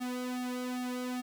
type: tone with flanger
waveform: sawtooth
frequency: 250 Hz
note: B3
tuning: 21 cents sharp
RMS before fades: -36 dBFS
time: 0-1.22 s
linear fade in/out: 20 ms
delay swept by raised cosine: 2 to 2.88 ms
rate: 2.5 Hz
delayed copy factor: -0.8
effects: 10-bit